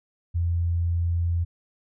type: tone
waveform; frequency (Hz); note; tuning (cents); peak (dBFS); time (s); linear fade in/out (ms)
sine; 85.4; F2; -38; -21; 0.34-1.45; 20
effects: none